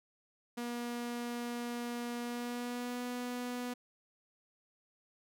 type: tone with pitch glide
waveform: sawtooth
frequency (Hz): 239.5 to 245.8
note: A#3 to B3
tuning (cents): +47 to -8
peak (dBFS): -33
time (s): 0.57-3.74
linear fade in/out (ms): 10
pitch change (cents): +45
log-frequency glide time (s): 2.2-3.03
effects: none